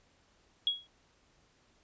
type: tone with exponential decay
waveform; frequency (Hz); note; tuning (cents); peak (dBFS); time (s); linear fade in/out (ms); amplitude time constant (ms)
sine; 3322; G#7; 0; -23; 0.67-0.87; 1; 43
effects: pink hiss -68 dBFS RMS until 1.83 s + resampled to 16000 Hz